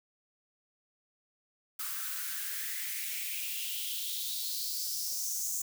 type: noise with high-pass filter sweep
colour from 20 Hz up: blue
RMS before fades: -36 dBFS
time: 1.79-5.62 s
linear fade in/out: 5 ms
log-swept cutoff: 1200 to 6900 Hz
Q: 4.2
effects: none